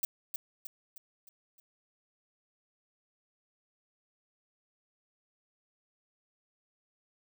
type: noise with echo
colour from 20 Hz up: violet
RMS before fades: -30 dBFS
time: 0.03-0.05 s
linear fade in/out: 2 ms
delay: 310 ms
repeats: 5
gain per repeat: -6 dB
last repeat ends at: 1.6 s
effects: none